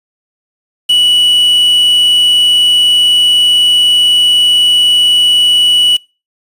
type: tone with quantisation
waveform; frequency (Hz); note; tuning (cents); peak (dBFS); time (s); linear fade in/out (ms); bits
triangle; 2946; F#7; -8; -4; 0.89-5.97; 10; 4
effects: noise-tail reverb RT60 0.3 s tail -24 dB re dry + resampled to 32000 Hz